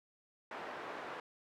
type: band-pass noise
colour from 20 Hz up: pink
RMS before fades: -45 dBFS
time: 0.51-1.2 s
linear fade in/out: 2 ms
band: 490 to 1600 Hz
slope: 12 dB/octave
effects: none